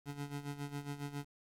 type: tone with tremolo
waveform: 25% pulse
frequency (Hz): 143.3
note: D3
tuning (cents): -42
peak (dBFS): -34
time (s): 0.05-1.26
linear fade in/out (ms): 50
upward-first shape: sine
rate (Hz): 7.3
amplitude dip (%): 75
effects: resampled to 32000 Hz + 10-bit